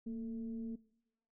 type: tone with frequency modulation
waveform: sine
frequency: 229.1 Hz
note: A#3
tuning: 30 cents flat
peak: -38 dBFS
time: 0.06-0.76 s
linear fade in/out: 10 ms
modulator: 213 Hz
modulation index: 0.38
effects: noise-tail reverb RT60 0.8 s tail -21 dB re dry